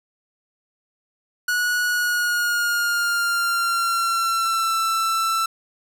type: tone with pitch glide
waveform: 45% pulse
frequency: 1462 to 1332.9 Hz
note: F#6 to E6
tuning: -21 to +19 cents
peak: -19 dBFS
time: 1.48-5.46 s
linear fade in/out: 5 ms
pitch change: -160 cents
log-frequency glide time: 1.86-4.75 s
effects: none